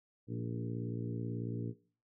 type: harmonic tone with a mistuned harmonic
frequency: 58.27 Hz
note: A#1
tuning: in tune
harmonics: 2 / 3 / 4 / 5 / 6 / 7 / 8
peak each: -39 / -44 / -44 / -43 / -50 / -50 / -51 dBFS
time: 0.27-1.74 s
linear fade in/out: 50 ms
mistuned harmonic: 6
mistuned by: -21 cents
effects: noise-tail reverb RT60 0.4 s tail -17 dB re dry